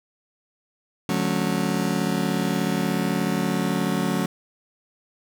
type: chord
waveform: 35% pulse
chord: D major seventh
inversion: none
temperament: just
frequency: 146.83 / 183.54 / 220.2 / 275.3 Hz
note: D3 / F#3 / A3 / C#4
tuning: 0 / -14 / +2 / -12 cents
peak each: -29 / -23 / -26 / -26 dBFS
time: 1.09-4.26 s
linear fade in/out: 2 ms
effects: none